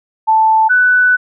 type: tone pair in turn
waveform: sine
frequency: 880 / 1492 Hz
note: A5 / F#6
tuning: 0 / +14 cents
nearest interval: major sixth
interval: 914 cents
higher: second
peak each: -7 dBFS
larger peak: neither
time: 0.27-0.69 / 0.69-1.17 s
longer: second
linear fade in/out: 20 ms
effects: none